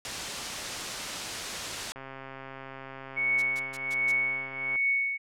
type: noise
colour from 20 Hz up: white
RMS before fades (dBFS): -33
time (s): 0.05-1.92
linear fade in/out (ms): 0
type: click train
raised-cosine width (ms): 0.5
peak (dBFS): -27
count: 376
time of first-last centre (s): 1.96-4.759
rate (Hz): 134
type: tone with tremolo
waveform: sine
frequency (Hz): 2219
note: C#7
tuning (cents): +1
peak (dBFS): -22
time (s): 3.16-5.18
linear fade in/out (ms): 20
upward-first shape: triangle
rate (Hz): 1.3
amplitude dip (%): 90
type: noise bursts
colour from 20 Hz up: blue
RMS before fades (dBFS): -36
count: 5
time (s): 3.38-4.12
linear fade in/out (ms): 10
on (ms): 44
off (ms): 130
effects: low-pass 7000 Hz 12 dB/octave